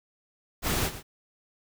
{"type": "noise with echo", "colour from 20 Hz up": "pink", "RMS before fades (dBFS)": -27, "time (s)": [0.62, 0.91], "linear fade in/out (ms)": 50, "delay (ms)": 120, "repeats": 1, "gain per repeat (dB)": -13, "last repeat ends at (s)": 1.03, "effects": []}